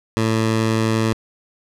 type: tone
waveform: 15% pulse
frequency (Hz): 111.4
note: A2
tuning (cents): +22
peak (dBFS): -10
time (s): 0.17-1.13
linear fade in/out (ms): 0
effects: low-pass 9000 Hz 12 dB/octave